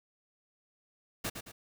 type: noise with echo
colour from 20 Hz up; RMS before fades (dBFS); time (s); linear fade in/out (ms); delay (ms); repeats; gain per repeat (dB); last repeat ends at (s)
pink; -35; 1.24-1.3; 10; 110; 2; -7; 1.52
effects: none